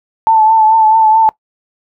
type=tone with vibrato; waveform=sine; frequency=880 Hz; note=A5; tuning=in tune; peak=-5 dBFS; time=0.27-1.29 s; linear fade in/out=0 ms; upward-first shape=triangle; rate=4.6 Hz; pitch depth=41 cents each way; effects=noise-tail reverb RT60 0.1 s tail -21 dB re dry